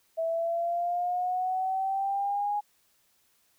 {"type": "exponential sweep", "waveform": "sine", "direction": "up", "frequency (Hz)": [652, 830.6], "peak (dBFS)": -26, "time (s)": [0.17, 2.61], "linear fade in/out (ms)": 20, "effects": ["white hiss -68 dBFS RMS until 3.58 s"]}